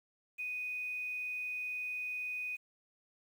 sine tone with quantisation, 2489 Hz, D#7, in tune, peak -36 dBFS, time 0.38-2.57 s, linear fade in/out 20 ms, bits 10, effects none

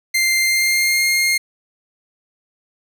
sawtooth tone with pitch glide, 2093 to 2127 Hz, C7 to C7, 0 to +28 cents, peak -11 dBFS, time 0.14-1.38 s, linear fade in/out 10 ms, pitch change +28 cents, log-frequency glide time 0.39-1.06 s, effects none

